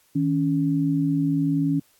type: tone pair together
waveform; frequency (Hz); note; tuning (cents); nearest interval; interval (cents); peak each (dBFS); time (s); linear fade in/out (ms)
sine; 158.31 / 279.4; D#3 / C#4; +30 / +14; minor seventh; 984; -23 / -21; 0.15-1.8; 10
effects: white hiss -61 dBFS RMS until 1.99 s + AAC 64 kbps